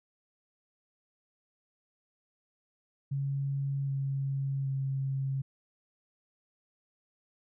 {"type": "tone with pitch steps", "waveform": "sine", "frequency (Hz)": [138.5, 136.91, 135.34], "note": ["C#3", "C#3", "C#3"], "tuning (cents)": [-1, -21, -41], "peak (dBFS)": -29, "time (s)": [3.11, 5.42], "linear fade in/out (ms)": 10, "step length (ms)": 770, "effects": []}